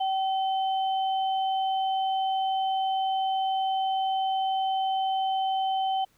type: tone pair together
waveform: sine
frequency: 767 / 3068 Hz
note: G5 / G7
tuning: -38 / -38 cents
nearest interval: 2 octaves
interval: 2400 cents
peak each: -24 / -36 dBFS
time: 0-6.05 s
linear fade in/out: 10 ms
effects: pink hiss -65 dBFS RMS until 6.17 s